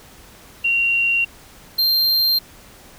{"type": "tone pair in turn", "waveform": ["sine", "square"], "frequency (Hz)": [2756, 4174], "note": ["F7", "C8"], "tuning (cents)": [-24, -5], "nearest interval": "perfect fifth", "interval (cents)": 719, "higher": "second", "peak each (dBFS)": -15, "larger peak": "neither", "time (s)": [[0.64, 1.25], [1.78, 2.39]], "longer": "neither", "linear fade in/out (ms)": 10, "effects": ["pink hiss -45 dBFS RMS until 2.98 s"]}